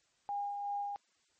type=tone with tremolo; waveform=sine; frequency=811 Hz; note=G#5; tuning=41 cents flat; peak=-33 dBFS; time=0.29-0.96 s; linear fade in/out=0 ms; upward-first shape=sine; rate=2.7 Hz; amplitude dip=35%; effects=white hiss -73 dBFS RMS until 1.39 s + MP3 32 kbps